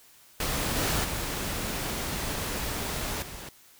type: noise with level steps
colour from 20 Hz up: pink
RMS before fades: -29 / -27 / -32 / -41 dBFS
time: 0.4-3.49 s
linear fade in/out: 2 ms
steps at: 0.76 / 1.04 / 3.22 s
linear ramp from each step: 5 ms
effects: white hiss -56 dBFS RMS until 3.79 s